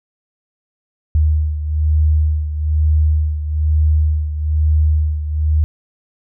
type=beating tone pair; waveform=sine; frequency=76.5 / 77.6 Hz; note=D#2 / D#2; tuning=-29 / -4 cents; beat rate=1.1 Hz; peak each=-13 / -19 dBFS; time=1.15-5.64 s; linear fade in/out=0 ms; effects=none

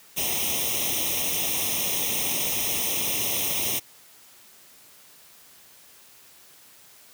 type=noise with comb filter; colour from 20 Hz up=white; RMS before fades=-26 dBFS; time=0.16-3.8 s; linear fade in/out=20 ms; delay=0.33 ms; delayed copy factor=+0.95; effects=white hiss -52 dBFS RMS until 7.13 s + high-pass 80 Hz 12 dB/octave

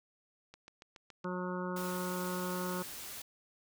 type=click train; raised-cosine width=0.2 ms; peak=-34 dBFS; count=6; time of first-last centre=0.54-1.243 s; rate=7.11 Hz
type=harmonic tone; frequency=181.2 Hz; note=F#3; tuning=36 cents flat; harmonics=1 / 2 / 3 / 5 / 6 / 7 / 8; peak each=-38 / -41 / -43 / -45 / -46 / -46 / -47 dBFS; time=1.24-2.83 s; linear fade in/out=10 ms
type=noise; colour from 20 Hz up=white; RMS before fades=-45 dBFS; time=1.76-3.22 s; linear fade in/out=5 ms
effects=none

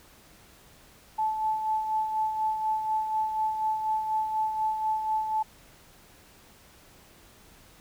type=tone with tremolo; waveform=sine; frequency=870 Hz; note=A5; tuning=20 cents flat; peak=-23 dBFS; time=1.18-5.43 s; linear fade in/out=10 ms; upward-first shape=sine; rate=4.1 Hz; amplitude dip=50%; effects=pink hiss -55 dBFS RMS until 7.8 s

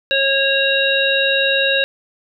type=harmonic tone with a mistuned harmonic; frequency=545 Hz; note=C#5; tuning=29 cents flat; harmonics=1 / 3 / 5 / 7; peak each=-19 / -19 / -19 / -19 dBFS; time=0.11-1.84 s; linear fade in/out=0 ms; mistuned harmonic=5; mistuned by=+28 cents; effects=none

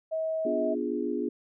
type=tone; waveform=sine; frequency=640 Hz; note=D#5; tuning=49 cents sharp; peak=-27 dBFS; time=0.11-0.75 s; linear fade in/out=20 ms
type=chord; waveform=sine; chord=B diminished seventh; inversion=none; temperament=equal; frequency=246.9 / 293.7 / 349.2 / 415.3 Hz; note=B3 / D4 / F4 / Ab4; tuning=0 / 0 / 0 / 0 cents; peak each=-33 dBFS; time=0.45-1.29 s; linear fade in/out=5 ms
effects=none

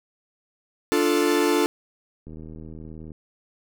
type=chord; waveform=45% pulse; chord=D minor; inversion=none; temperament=equal; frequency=293.7 / 349.2 / 440 Hz; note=D4 / F4 / A4; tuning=0 / 0 / 0 cents; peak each=-23 dBFS; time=0.92-1.66 s; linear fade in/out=0 ms
type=click train; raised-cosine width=3 ms; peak=-28 dBFS; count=68; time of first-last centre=2.27-3.118 s; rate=79 Hz
effects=none

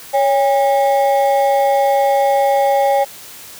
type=ring-modulated tone; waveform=triangle; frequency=683 Hz; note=F5; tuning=39 cents flat; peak=-6 dBFS; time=0.13-3.05 s; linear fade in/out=20 ms; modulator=126 Hz; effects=white hiss -36 dBFS RMS until 3.59 s + high-pass 60 Hz 12 dB/octave

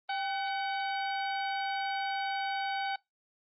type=harmonic tone with a mistuned harmonic; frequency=754 Hz; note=F#5; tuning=32 cents sharp; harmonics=1 / 2 / 3 / 4 / 5 / 6; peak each=-32 / -38 / -42 / -44 / -46 / -48 dBFS; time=0.09-2.96 s; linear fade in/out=5 ms; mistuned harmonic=1; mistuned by=+77 cents; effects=noise-tail reverb RT60 0.2 s tail -24 dB re dry + Opus 24 kbps

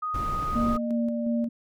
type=tone; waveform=sine; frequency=1244.5 Hz; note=D#6; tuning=in tune; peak=-27 dBFS; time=0.02-0.78 s; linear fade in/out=10 ms
type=noise; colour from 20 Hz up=brown; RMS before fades=-32 dBFS; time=0.14-0.77 s; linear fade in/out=5 ms
type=tone with pitch glide; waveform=sine; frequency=607 to 592.1 Hz; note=D#5 to D5; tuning=-43 to +14 cents; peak=-32 dBFS; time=0.54-1.48 s; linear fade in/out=50 ms; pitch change=-43 cents; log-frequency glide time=0.92-0.99 s
type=tone with tremolo; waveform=sine; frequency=233.1 Hz; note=A#3; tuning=in tune; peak=-23 dBFS; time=0.55-1.49 s; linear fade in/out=10 ms; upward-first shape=square; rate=2.8 Hz; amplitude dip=35%
effects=none

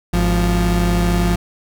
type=tone pair together; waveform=35% pulse; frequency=52.53 / 174.61 Hz; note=G#1 / F3; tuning=+20 / 0 cents; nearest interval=octave + major sixth; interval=2080 cents; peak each=-15 / -15 dBFS; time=0.13-1.36 s; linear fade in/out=10 ms; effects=none

